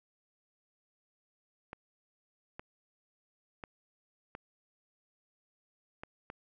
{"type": "clicks", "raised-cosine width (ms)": 0.5, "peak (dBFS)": -27, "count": 6, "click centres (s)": [1.731, 2.595, 3.638, 4.351, 6.035, 6.301], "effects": []}